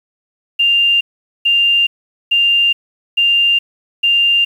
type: tone bursts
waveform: sine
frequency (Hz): 2794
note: F7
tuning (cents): 0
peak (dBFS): -9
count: 5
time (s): 0.59-4.45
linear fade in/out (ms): 10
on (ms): 420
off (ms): 440
effects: 7-bit